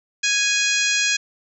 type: harmonic tone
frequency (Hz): 829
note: G#5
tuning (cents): -3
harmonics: 2 / 3 / 4 / 5 / 6 / 7 / 8 / 9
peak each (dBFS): -24 / -22 / -26 / -27 / -29 / -29 / -25 / -32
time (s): 0.23-1.17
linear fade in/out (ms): 10
effects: none